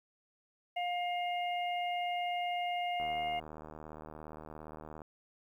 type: harmonic tone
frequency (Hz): 708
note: F5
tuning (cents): +23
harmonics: 1 / 3 / 4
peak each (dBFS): -33 / -41 / -43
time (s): 0.76-3.4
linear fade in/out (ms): 10
type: click train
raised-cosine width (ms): 1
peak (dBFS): -33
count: 157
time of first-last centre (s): 3-5.018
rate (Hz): 77.3
effects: 11-bit